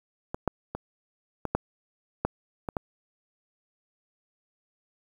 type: clicks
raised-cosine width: 1 ms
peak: -17 / -10 / -18 / -15 / -9 / -10 / -17 / -14 dBFS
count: 8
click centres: 0.345 / 0.477 / 0.75 / 1.453 / 1.55 / 2.25 / 2.688 / 2.768 s
effects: 8-bit